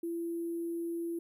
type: tone with sample-and-hold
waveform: sine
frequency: 337.4 Hz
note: E4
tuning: 40 cents sharp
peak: -33 dBFS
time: 0.03-1.19 s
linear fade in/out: 5 ms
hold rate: 11025 Hz
effects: none